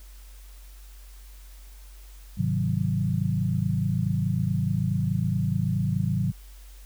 sine chord, Ab dominant seventh, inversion none, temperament equal, 103.83 / 130.81 / 155.56 / 185 Hz, Ab2 / C3 / Eb3 / Gb3, 0 / 0 / 0 / 0 cents, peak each -28 dBFS, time 2.37-6.32 s, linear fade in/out 20 ms, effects added 47 Hz sine -43 dBFS peak until 6.85 s + white hiss -55 dBFS RMS until 6.85 s

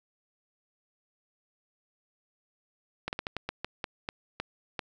slowing click train, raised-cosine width 0.3 ms, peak -16 dBFS, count 11, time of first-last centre 3.08-4.792 s, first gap 49 ms, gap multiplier 1.26, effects none

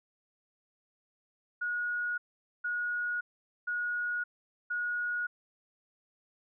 sine tone bursts, 1449 Hz, F#6, 37 cents flat, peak -30 dBFS, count 4, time 1.61-5.27 s, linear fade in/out 10 ms, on 570 ms, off 460 ms, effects none

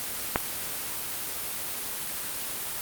click, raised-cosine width 0.5 ms, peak -6 dBFS, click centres 0.359 s, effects white hiss -33 dBFS RMS until 2.81 s + Opus 32 kbps

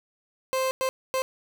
30% pulse tone bursts at uneven times, 523.3 Hz, C5, in tune, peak -21 dBFS, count 3, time 0.53-0.71 / 0.81-0.89 / 1.14-1.22 s, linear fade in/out 0 ms, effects none

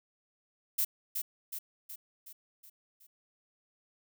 violet noise with echo, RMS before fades -29 dBFS, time 0.78-0.85 s, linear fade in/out 10 ms, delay 370 ms, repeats 6, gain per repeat -5 dB, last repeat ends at 3.07 s, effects none

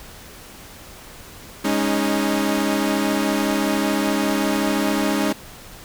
sawtooth chord, Ab suspended fourth, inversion none, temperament equal with one note detuned, 205.7 / 277.2 / 311.1 Hz, Ab3 / Db4 / Eb4, -16 / 0 / 0 cents, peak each -19 dBFS, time 1.64-5.33 s, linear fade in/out 10 ms, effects pink hiss -41 dBFS RMS until 5.84 s

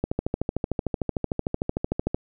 click train, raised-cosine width 2 ms, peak -10 dBFS, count 29, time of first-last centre 0.04-2.145 s, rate 13.3 Hz, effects none

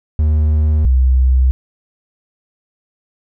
triangle / sine tone pair in turn, 76.5 / 64.33 Hz, D#2 / C2, -29 / -29 cents, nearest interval minor third, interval 300 cents, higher first, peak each -8 dBFS, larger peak neither, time 0.19-0.85 / 0.85-1.51 s, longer neither, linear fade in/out 0 ms, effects none

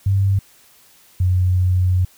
sine tone pair in turn, 97.9 / 91.34 Hz, G2 / F#2, -2 / -22 cents, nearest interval minor second, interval 120 cents, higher first, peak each -13 dBFS, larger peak neither, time 0.06-0.39 / 1.2-2.05 s, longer second, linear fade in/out 5 ms, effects white hiss -51 dBFS RMS until 2.17 s

